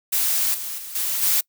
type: noise with level steps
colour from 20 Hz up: blue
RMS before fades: -21 / -30 / -35 / -24 / -19 dBFS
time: 0.12-1.41 s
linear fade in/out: 10 ms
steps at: 0.54 / 0.78 / 0.95 / 1.22 s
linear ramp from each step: 5 ms
effects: noise-tail reverb RT60 0.1 s tail -25 dB re dry